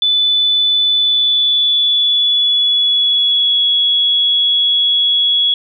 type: tone with pitch glide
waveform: sine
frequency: 3493 to 3355 Hz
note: A7 to G#7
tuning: -13 to +17 cents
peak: -10 dBFS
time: 0.02-5.54 s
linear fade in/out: 2 ms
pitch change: -70 cents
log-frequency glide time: 0.92-3.65 s
effects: none